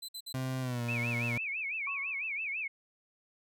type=tone bursts; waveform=sawtooth; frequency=4034 Hz; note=B7; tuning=36 cents sharp; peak=-37 dBFS; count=3; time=0.02-0.328 s; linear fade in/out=10 ms; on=66 ms; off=55 ms
type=tone with pitch glide; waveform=30% pulse; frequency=130.3 to 118.8 Hz; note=C3 to A#2; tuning=-7 to +33 cents; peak=-30 dBFS; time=0.34-1.38 s; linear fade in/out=5 ms; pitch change=-160 cents; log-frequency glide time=0.61-0.82 s
type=tone with vibrato; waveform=sine; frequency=2401 Hz; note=D7; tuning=38 cents sharp; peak=-33 dBFS; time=0.88-2.68 s; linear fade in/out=10 ms; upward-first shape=sine; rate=6 Hz; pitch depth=180 cents each way
type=tone with exponential decay; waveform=sine; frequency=1108.7 Hz; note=C#6; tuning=in tune; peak=-37 dBFS; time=1.87-2.38 s; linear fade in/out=2 ms; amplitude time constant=110 ms
effects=none